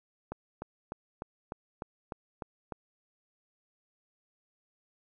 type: click train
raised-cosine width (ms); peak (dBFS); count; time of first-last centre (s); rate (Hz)
1; -23; 9; 0.32-2.722; 3.33
effects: none